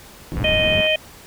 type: low-pass noise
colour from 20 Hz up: white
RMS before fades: -25 dBFS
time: 0.32-0.81 s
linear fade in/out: 0 ms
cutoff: 180 Hz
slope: 12 dB/octave
type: click train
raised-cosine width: 0.5 ms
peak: -18 dBFS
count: 51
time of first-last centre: 0.37-0.865 s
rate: 101 Hz
type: harmonic tone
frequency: 622.3 Hz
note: D#5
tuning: in tune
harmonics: 1 / 3 / 4 / 5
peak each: -19 / -28 / -20 / -21 dBFS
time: 0.44-0.96 s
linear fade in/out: 5 ms
effects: pink hiss -43 dBFS RMS until 1.26 s